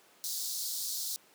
pink high-pass noise, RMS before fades -36 dBFS, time 0.24-1.16 s, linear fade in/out 0 ms, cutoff 4000 Hz, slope 48 dB/octave, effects pink hiss -61 dBFS RMS until 1.34 s + high-pass 300 Hz 12 dB/octave

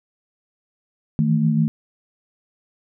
sine tone cluster, 157.5 / 164.7 / 222.5 Hz, D#3 / E3 / A3, +21 / -1 / +20 cents, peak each -18 / -26 / -19 dBFS, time 1.19-1.68 s, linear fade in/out 0 ms, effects none

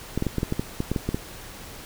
clicks, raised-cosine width 3 ms, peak -11 dBFS, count 12, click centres 0.176 / 0.224 / 0.267 / 0.383 / 0.431 / 0.524 / 0.595 / 0.804 / 0.916 / 0.962 / 1.09 / 1.145 s, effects pink hiss -41 dBFS RMS until 1.85 s

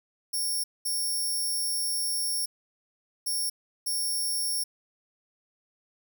10% pulse tone bursts at uneven times, 5490 Hz, F8, 31 cents flat, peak -21 dBFS, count 4, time 0.33-0.64 / 0.85-2.46 / 3.26-3.5 / 3.86-4.64 s, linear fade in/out 10 ms, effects none

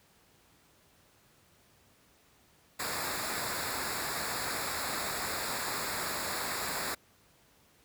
pink noise with comb filter, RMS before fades -35 dBFS, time 2.79-6.95 s, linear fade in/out 10 ms, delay 0.33 ms, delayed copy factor -0.75, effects pink hiss -64 dBFS RMS until 7.84 s + high-pass 60 Hz 12 dB/octave

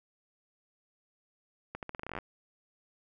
accelerating click train, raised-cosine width 0.5 ms, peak -23 dBFS, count 14, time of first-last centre 1.75-2.187 s, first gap 78 ms, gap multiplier 0.84, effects none

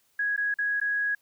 sine tone with dropouts, 1661 Hz, G#6, in tune, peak -24 dBFS, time 0.19-1.15 s, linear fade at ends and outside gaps 5 ms, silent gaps 0.364-0.376 / 0.541-0.586 / 0.801-0.813 s, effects white hiss -68 dBFS RMS until 1.21 s

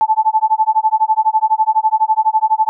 sine tone with tremolo, 873 Hz, A5, 14 cents flat, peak -7 dBFS, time 0.01-2.69 s, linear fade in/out 0 ms, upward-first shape sine, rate 12 Hz, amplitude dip 100%, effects none

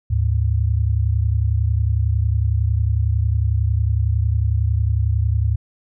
sine tone pair together, 74.81 / 105.8 Hz, D2 / G#2, +33 / +33 cents, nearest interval tritone, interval 600 cents, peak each -18 dBFS, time 0.1-5.56 s, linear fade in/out 10 ms, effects none

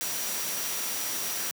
sine tone in noise, 5790 Hz, F#8, 38 cents flat, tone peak -37 dBFS, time 0.01-1.51 s, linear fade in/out 0 ms, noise white, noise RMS -32 dBFS, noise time 0.01-1.51 s, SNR -8 dB, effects high-pass 150 Hz 12 dB/octave

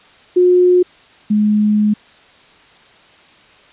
sine tone pair in turn, 360 / 210.5 Hz, F#4 / G#3, -47 / +24 cents, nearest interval major sixth, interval 929 cents, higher first, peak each -7 / -10 dBFS, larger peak first, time 0.36-0.83 / 1.3-1.94 s, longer second, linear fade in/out 10 ms, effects white hiss -46 dBFS RMS until 3.72 s + resampled to 8000 Hz

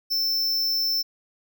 square tone, 5330 Hz, E8, 18 cents sharp, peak -22 dBFS, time 0.1-1.03 s, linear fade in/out 20 ms, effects none

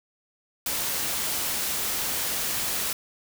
white noise, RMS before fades -28 dBFS, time 0.66-2.93 s, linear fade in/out 2 ms, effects none

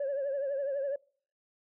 sine tone with vibrato, 554.4 Hz, C#5, in tune, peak -28 dBFS, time 0-0.96 s, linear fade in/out 5 ms, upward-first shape triangle, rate 12 Hz, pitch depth 88 cents each way, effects noise-tail reverb RT60 0.5 s tail -26 dB re dry + tanh soft clip ceiling -27 dBFS

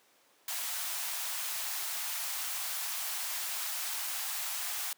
white high-pass noise, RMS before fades -36 dBFS, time 0.48-4.93 s, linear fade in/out 2 ms, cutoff 650 Hz, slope 48 dB/octave, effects pink hiss -65 dBFS RMS until 4.97 s + high-pass 400 Hz 12 dB/octave

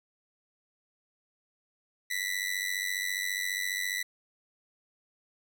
sawtooth tone with amplitude modulation, 1975.5 Hz, B6, in tune, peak -23 dBFS, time 2.1-4.03 s, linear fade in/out 10 ms, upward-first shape sine, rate 94.7 Hz, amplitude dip 85%, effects none

